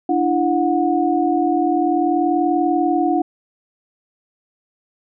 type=tone cluster; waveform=sine; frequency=294.9 / 335.3 / 729 Hz; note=D4 / E4 / F#5; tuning=+7 / +30 / -26 cents; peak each=-19 dBFS; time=0.09-3.22 s; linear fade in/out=5 ms; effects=none